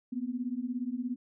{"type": "beating tone pair", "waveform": "sine", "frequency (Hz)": [237.8, 254.8], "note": ["A#3", "C4"], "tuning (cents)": [35, -46], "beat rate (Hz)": 17, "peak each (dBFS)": [-35, -34], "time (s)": [0.12, 1.16], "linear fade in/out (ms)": 10, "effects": []}